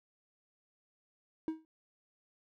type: tone with exponential decay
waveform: triangle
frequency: 318.2 Hz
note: D#4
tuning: 39 cents sharp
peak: -27 dBFS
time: 1.48-1.65 s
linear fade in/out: 1 ms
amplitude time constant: 36 ms
effects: none